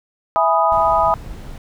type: chord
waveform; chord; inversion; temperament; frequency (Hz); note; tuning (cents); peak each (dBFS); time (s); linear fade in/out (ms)
sine; E major seventh; none; equal; 659.3 / 830.6 / 987.8 / 1244.5; E5 / G#5 / B5 / D#6; 0 / 0 / 0 / 0; -18; 0.36-1.14; 0
type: noise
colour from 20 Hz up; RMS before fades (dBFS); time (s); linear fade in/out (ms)
brown; -32; 0.72-1.58; 2
effects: none